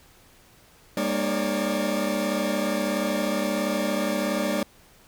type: tone cluster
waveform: 40% pulse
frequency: 201.5 / 234.1 / 303 / 546 / 583 Hz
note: G3 / A#3 / D#4 / C#5 / D5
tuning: +48 / +8 / -46 / -26 / -13 cents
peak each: -28 / -30 / -30 / -32 / -28 dBFS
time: 0.97-4.63 s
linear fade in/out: 2 ms
effects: pink hiss -55 dBFS RMS until 5.07 s